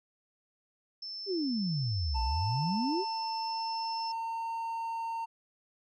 sine tone, 5300 Hz, E8, 9 cents sharp, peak -38 dBFS, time 1.02-4.12 s, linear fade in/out 5 ms
sine exponential two-way sweep, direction down then up, 415.3 to 58.27 to 415.3 Hz, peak -29 dBFS, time 1.26-3.05 s, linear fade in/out 50 ms, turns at 2.22 s
triangle tone with pitch glide, 890 to 912.9 Hz, A5 to A#5, +20 to -36 cents, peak -31 dBFS, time 2.14-5.26 s, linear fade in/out 20 ms, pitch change +44 cents, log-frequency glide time 2.47-4.51 s
effects none

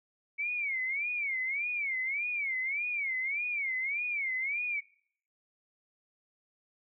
sine tone with vibrato, 2236 Hz, C#7, 14 cents sharp, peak -30 dBFS, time 0.38-4.81 s, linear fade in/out 20 ms, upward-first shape sine, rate 1.7 Hz, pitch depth 170 cents each way, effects noise-tail reverb RT60 0.6 s tail -22 dB re dry

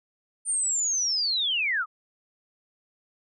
sine linear sweep, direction down, 9070 to 1174.7 Hz, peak -23 dBFS, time 0.45-1.86 s, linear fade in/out 50 ms, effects none

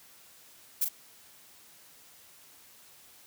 violet noise with echo, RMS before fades -26 dBFS, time 0.81-0.85 s, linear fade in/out 10 ms, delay 38 ms, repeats 1, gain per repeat -6 dB, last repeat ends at 0.888 s, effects white hiss -56 dBFS RMS until 3.26 s + high-pass 60 Hz 12 dB/octave

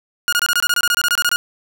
sawtooth tone bursts, 1433 Hz, F6, 44 cents sharp, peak -10 dBFS, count 16, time 0.28-1.36 s, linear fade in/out 0 ms, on 45 ms, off 24 ms, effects none

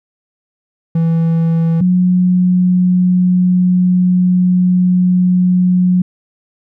triangle / sine tone pair in turn, 164.81 / 181.2 Hz, E3 / F#3, 0 / -36 cents, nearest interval major second, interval 164 cents, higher second, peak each -8 dBFS, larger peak neither, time 0.95-1.81 / 1.81-6.02 s, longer second, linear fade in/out 5 ms, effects none

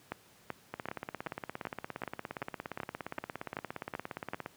two click trains, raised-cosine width 0.5 ms, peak -22 / -20 dBFS, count 65 / 12, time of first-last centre 0.74-4.461 / 0.12-4.335 s, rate 17.2 / 2.61 Hz, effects pink hiss -61 dBFS RMS until 4.56 s + high-pass 100 Hz 12 dB/octave

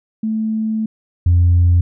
sine tone pair in turn, 219.2 / 87.21 Hz, A3 / F2, -6 / -2 cents, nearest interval octave + major third, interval 1596 cents, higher first, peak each -16 / -7 dBFS, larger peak second, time 0.23-0.86 / 1.26-1.81 s, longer first, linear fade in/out 5 ms, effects tanh soft clip ceiling -6 dBFS

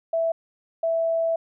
sine tone bursts at uneven times, 659.3 Hz, E5, in tune, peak -20 dBFS, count 2, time 0.13-0.32 / 0.83-1.36 s, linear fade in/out 5 ms, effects none

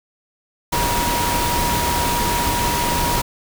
sine tone in noise, 956 Hz, A#5, 43 cents sharp, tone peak -21 dBFS, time 0.72-3.22 s, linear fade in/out 10 ms, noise pink, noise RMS -21 dBFS, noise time 0.72-3.22 s, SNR -3 dB, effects none

